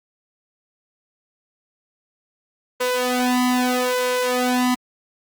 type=tone with flanger; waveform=sawtooth; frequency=250.2 Hz; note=B3; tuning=23 cents sharp; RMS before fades=-20 dBFS; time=2.8-4.75 s; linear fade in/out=10 ms; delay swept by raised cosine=1.9 to 3 ms; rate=0.78 Hz; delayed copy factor=+1; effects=Opus 24 kbps